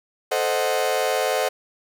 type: chord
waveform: 40% pulse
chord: A diminished seventh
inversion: none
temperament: equal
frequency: 440 / 523.3 / 622.3 / 740 Hz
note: A4 / C5 / Eb5 / Gb5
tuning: 0 / 0 / 0 / 0 cents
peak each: -26 / -24 / -25 / -25 dBFS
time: 0.31-1.49 s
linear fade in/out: 10 ms
effects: none